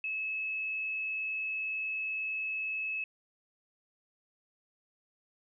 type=tone; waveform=sine; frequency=2591 Hz; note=E7; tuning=30 cents flat; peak=-32 dBFS; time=0.04-3.04 s; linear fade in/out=2 ms; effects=none